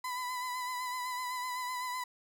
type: tone with vibrato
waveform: 35% pulse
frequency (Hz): 1001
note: B5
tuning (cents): +23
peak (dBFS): -33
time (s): 0.04-2.04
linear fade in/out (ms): 5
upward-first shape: sine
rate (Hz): 7.9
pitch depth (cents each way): 31
effects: none